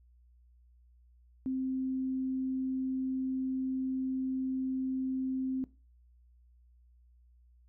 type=tone; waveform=sine; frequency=261.6 Hz; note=C4; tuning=in tune; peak=-30 dBFS; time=1.46-5.64 s; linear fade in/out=0 ms; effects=noise-tail reverb RT60 0.3 s tail -19 dB re dry + added 60 Hz sine -59 dBFS peak until 7.68 s